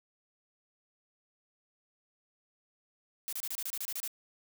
blue noise bursts, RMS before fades -37 dBFS, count 11, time 3.28-4.077 s, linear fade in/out 0 ms, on 47 ms, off 28 ms, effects none

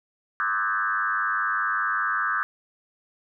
sine tone with frequency modulation, 1400 Hz, F6, 4 cents sharp, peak -22 dBFS, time 0.4-2.43 s, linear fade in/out 0 ms, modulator 105 Hz, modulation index 2.6, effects none

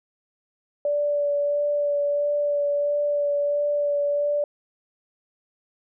sine tone with vibrato, 580 Hz, D5, 22 cents flat, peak -20 dBFS, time 0.85-4.44 s, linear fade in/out 2 ms, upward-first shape sine, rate 1.5 Hz, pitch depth 13 cents each way, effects none

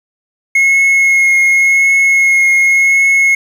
triangle tone with vibrato, 2167 Hz, C#7, 40 cents flat, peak -5 dBFS, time 0.55-3.35 s, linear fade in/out 5 ms, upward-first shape triangle, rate 0.89 Hz, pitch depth 14 cents each way, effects 7-bit

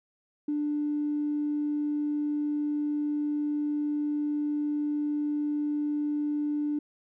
triangle tone with tanh clipping, 295.6 Hz, D4, 11 cents sharp, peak -26 dBFS, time 0.48-6.79 s, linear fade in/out 5 ms, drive 4 dB, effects none

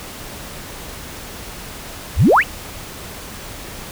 sine exponential sweep, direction up, 53 to 3200 Hz, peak -8 dBFS, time 2.16-2.44 s, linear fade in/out 50 ms, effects pink hiss -33 dBFS RMS until 3.91 s

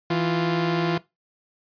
sawtooth tone pair together, 164.8 / 349.2 Hz, E3 / F4, 0 / 0 cents, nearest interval octave + minor second, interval 1300 cents, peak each -20 dBFS, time 0.1-0.98 s, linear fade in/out 5 ms, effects noise-tail reverb RT60 0.2 s tail -19 dB re dry + resampled to 11025 Hz

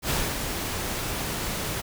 pink noise with ADSR envelope, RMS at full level -25 dBFS, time 0.02-1.82 s, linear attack 77 ms, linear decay 250 ms, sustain -5 dB, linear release 22 ms, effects none

